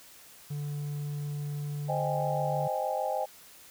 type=tone; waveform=triangle; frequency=146.1 Hz; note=D3; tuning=9 cents flat; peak=-30 dBFS; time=0.5-2.68 s; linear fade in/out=10 ms
type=chord; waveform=sine; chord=Ab major seventh; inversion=first; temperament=equal; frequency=523.3 / 622.3 / 784 / 830.6 Hz; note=C5 / Eb5 / G5 / Ab5; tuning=0 / 0 / 0 / 0 cents; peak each=-34 / -33 / -33 / -35 dBFS; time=1.88-3.26 s; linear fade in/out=20 ms
effects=white hiss -53 dBFS RMS until 3.7 s